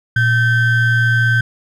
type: ring-modulated tone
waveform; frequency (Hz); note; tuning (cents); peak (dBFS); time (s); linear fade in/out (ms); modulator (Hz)
triangle; 830.6; G#5; 0; -6; 0.16-1.41; 5; 713
effects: none